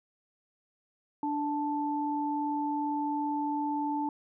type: tone pair together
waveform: sine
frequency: 293.7 / 878.6 Hz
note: D4 / A5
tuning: 0 / -3 cents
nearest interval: octave + perfect fifth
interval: 1897 cents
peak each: -31 / -31 dBFS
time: 1.23-4.09 s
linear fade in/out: 2 ms
effects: none